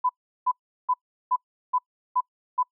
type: tone bursts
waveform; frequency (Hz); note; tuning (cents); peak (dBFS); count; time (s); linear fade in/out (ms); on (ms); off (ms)
sine; 1001; B5; +23; -19; 7; 0.04-2.631; 10; 53; 370
effects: noise-tail reverb RT60 0.1 s tail -26 dB re dry